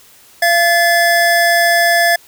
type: tone pair together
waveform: square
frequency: 684 / 1728.6 Hz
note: F5 / A6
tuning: -36 / -31 cents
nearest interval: octave + major third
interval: 1605 cents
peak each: -13 dBFS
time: 0.42-2.16 s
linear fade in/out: 5 ms
effects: white hiss -45 dBFS RMS until 2.27 s